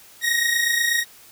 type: tone pair together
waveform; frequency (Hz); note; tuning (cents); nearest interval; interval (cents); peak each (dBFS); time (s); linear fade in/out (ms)
sawtooth; 1864.7 / 1892.9; A#6 / A#6; 0 / +26; unison; 26; -18; 0.21-1.05; 50
effects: white hiss -48 dBFS RMS until 1.31 s